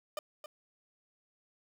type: tone with echo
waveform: 30% pulse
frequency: 604 Hz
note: D5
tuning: 48 cents sharp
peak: -32 dBFS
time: 0.17-0.19 s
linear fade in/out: 2 ms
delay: 270 ms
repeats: 1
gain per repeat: -9 dB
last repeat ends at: 0.46 s
effects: none